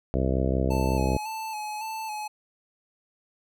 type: harmonic tone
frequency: 65.41 Hz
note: C2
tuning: in tune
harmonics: 1 / 2 / 3 / 4 / 5 / 6 / 7 / 8 / 9 / 10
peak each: -26 / -29 / -31 / -32 / -33 / -34 / -34 / -35 / -36 / -36 dBFS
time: 0.14-1.17 s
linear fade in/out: 0 ms
type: tone with vibrato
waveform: square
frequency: 865 Hz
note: A5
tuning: 30 cents flat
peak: -32 dBFS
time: 0.7-2.28 s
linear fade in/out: 10 ms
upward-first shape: square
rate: 1.8 Hz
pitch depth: 33 cents each way
effects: none